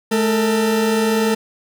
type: tone pair together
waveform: 40% pulse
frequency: 215.4 / 451.2 Hz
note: A3 / A4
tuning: -37 / +44 cents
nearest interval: octave + minor second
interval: 1281 cents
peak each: -17 dBFS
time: 0.11-1.35 s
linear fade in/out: 10 ms
effects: none